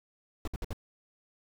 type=noise bursts; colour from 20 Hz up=brown; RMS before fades=-34 dBFS; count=4; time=0.45-0.731 s; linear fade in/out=2 ms; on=26 ms; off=59 ms; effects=none